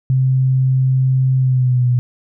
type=tone with pitch glide; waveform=sine; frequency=130.81 to 123.47 Hz; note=C3 to B2; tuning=0 to 0 cents; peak=-11 dBFS; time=0.1-1.99 s; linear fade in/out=0 ms; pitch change=-100 cents; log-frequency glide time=1.38-1.88 s; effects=none